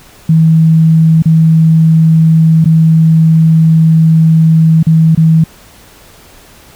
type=tone with dropouts; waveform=sine; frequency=161 Hz; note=E3; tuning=41 cents flat; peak=-3 dBFS; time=0.29-5.44 s; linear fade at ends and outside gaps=5 ms; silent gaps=1.223-1.256 / 2.644-2.656 / 4.829-4.867 / 5.15-5.174 s; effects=pink hiss -39 dBFS RMS until 6.75 s